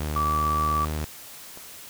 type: tone with pitch glide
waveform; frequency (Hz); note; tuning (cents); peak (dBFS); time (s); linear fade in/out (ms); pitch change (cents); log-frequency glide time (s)
sawtooth; 75.8 to 76.64; D#2 to D#2; -45 to -26; -23; 0-1.05; 5; +19; 0.12-0.5
type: tone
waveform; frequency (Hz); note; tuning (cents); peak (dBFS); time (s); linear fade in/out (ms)
sine; 1156; D6; -28; -22; 0.16-0.85; 2
type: clicks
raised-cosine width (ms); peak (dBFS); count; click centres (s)
1; -28; 3; 0.72 / 1.002 / 1.574
effects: white hiss -43 dBFS RMS until 1.89 s